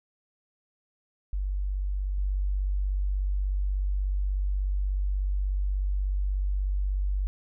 sine tone with level steps, 48.26 Hz, G1, 26 cents flat, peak -26 / -24 dBFS, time 1.33-7.27 s, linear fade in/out 0 ms, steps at 2.18 s, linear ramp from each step 2 ms, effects none

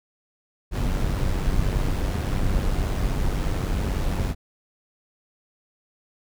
brown noise with amplitude modulation, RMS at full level -21 dBFS, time 0.71-4.35 s, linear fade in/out 50 ms, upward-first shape sine, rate 96.4 Hz, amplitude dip 50%, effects none

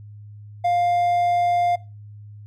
triangle tone, 702 Hz, F5, 9 cents sharp, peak -15 dBFS, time 0.64-1.76 s, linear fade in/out 10 ms, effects noise-tail reverb RT60 0.3 s tail -21 dB re dry + added 104 Hz sine -38 dBFS peak until 2.46 s

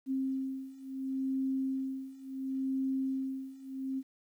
sine beating tone pair, 265.4 / 266.11 Hz, C4 / C4, +25 / +29 cents, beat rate 0.71 Hz, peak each -36 / -34 dBFS, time 0.06-4.03 s, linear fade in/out 50 ms, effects 11-bit

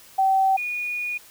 sine tone pair in turn, 770 / 2452 Hz, G5 / D#7, -31 / -26 cents, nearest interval octave + minor sixth, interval 2005 cents, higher second, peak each -16 / -25 dBFS, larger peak first, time 0.18-0.57 / 0.57-1.18 s, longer second, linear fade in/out 10 ms, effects white hiss -49 dBFS RMS until 1.3 s

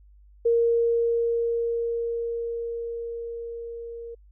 sine tone with level ramp, 466.2 Hz, A#4, in tune, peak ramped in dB -17 to -35 dBFS, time 0.45-4.15 s, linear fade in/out 10 ms, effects added 50 Hz sine -50 dBFS peak until 4.31 s

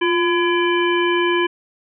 harmonic tone with a mistuned harmonic, 336.8 Hz, E4, 37 cents sharp, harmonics 1 / 3 / 5 / 7 / 9, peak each -17 / -22 / -24 / -25 / -27 dBFS, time 0.01-1.47 s, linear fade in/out 10 ms, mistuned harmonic 1, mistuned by +67 cents, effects none

